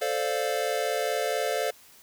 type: chord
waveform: square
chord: D minor seventh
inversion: second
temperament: equal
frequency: 440 / 523.3 / 587.3 / 698.5 Hz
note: A4 / C5 / D5 / F5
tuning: 0 / 0 / 0 / 0 cents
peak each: -32 dBFS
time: 0.01-1.71 s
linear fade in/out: 10 ms
effects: white hiss -54 dBFS RMS until 2.02 s